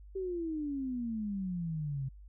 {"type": "exponential sweep", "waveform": "sine", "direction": "down", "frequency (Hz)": [389.6, 130.81], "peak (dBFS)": -33, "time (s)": [0.15, 2.09], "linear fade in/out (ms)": 10, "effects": ["added 50 Hz sine -49 dBFS peak until 2.28 s"]}